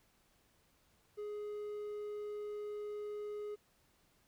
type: tone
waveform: triangle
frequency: 417.4 Hz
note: G#4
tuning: 9 cents sharp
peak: -38 dBFS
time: 1.17-3.56 s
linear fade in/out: 20 ms
effects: pink hiss -72 dBFS RMS until 4.27 s